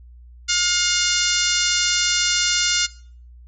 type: harmonic tone with a mistuned harmonic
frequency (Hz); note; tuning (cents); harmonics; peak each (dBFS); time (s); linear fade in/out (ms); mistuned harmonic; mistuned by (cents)
711; F5; +31; 2 / 3 / 4 / 5 / 6 / 7 / 8 / 9 / 10; -26 / -26 / -26 / -26 / -26 / -26 / -26 / -26 / -26; 0.48-2.87; 20; 10; +24
effects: noise-tail reverb RT60 0.5 s tail -21 dB re dry + added 60 Hz sine -41 dBFS peak until 3.47 s